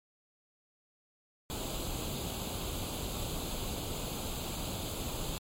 pink noise with comb filter, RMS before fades -37 dBFS, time 1.5-5.38 s, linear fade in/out 0 ms, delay 0.27 ms, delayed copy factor +0.75, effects MP3 64 kbps

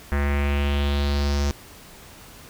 square tone with low-pass filter sweep, 71.3 Hz, C#2, 49 cents sharp, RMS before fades -22 dBFS, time 0.12-1.51 s, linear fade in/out 0 ms, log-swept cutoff 1800 to 6100 Hz, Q 3.2, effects pink hiss -45 dBFS RMS until 2.49 s

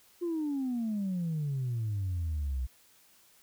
sine exponential sweep, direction down, 355.8 to 61 Hz, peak -28 dBFS, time 0.21-2.67 s, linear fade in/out 20 ms, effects tanh soft clip ceiling -27 dBFS + white hiss -62 dBFS RMS until 3.42 s

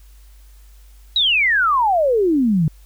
sine exponential sweep, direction down, 3951 to 146.83 Hz, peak -13 dBFS, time 1.16-2.68 s, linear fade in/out 2 ms, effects added 50 Hz sine -42 dBFS peak until 2.85 s + white hiss -56 dBFS RMS until 2.85 s

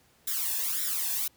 blue noise with flanger, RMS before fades -30 dBFS, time 0.27-1.28 s, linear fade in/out 5 ms, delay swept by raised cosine 0.54 to 1.17 ms, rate 1.8 Hz, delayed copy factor +1, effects pink hiss -63 dBFS RMS until 1.36 s + high-pass 60 Hz 12 dB/octave

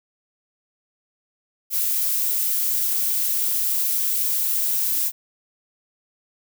violet noise, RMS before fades -22 dBFS, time 1.7-5.12 s, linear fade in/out 50 ms, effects none

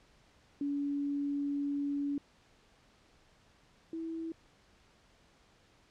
sine tone pair in turn, 284.6 / 326.8 Hz, C#4 / E4, +46 / -15 cents, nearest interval major second, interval 239 cents, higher second, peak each -31 / -36 dBFS, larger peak first, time 0.61-2.18 / 3.93-4.32 s, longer first, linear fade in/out 2 ms, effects pink hiss -65 dBFS RMS until 5.9 s + low-pass 6000 Hz 12 dB/octave

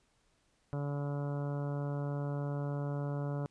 harmonic tone, 143.3 Hz, D3, 42 cents flat, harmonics 1 / 2 / 3 / 4 / 5 / 6 / 7 / 8 / 9 / 10, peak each -34 / -43 / -45 / -44 / -50 / -55 / -52 / -58 / -54 / -57 dBFS, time 0.73-3.46 s, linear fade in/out 0 ms, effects pink hiss -73 dBFS RMS until 3.5 s + resampled to 22050 Hz

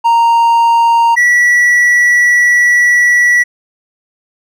triangle tone pair in turn, 929 / 1946.4 Hz, A#5 / B6, -6 / -26 cents, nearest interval octave + minor second, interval 1280 cents, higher second, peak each -4 dBFS, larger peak neither, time 0.04-1.16 / 1.16-3.44 s, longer second, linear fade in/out 20 ms, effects none

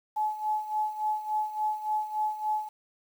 sine tone with tremolo, 855 Hz, A5, 50 cents flat, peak -24 dBFS, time 0.16-2.69 s, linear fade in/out 10 ms, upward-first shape sine, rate 3.5 Hz, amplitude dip 75%, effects 9-bit

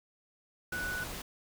sine tone in noise, 1480 Hz, F#6, in tune, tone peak -34 dBFS, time 0.72-1.04 s, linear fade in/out 5 ms, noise pink, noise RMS -41 dBFS, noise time 0.72-1.22 s, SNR +4 dB, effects none

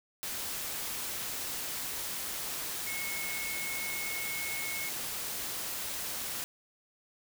sine tone in noise, 2185 Hz, C#7, 26 cents flat, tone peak -37 dBFS, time 2.87-4.89 s, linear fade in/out 0 ms, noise white, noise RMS -37 dBFS, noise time 0.23-6.44 s, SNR -3 dB, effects none

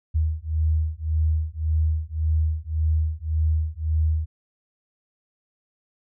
sine beating tone pair, 77.8 / 79.6 Hz, D#2 / D#2, 0 / +40 cents, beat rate 1.8 Hz, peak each -23 dBFS, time 0.14-4.26 s, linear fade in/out 20 ms, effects none

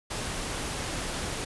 pink noise, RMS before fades -33 dBFS, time 0.1-1.45 s, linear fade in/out 10 ms, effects resampled to 24000 Hz

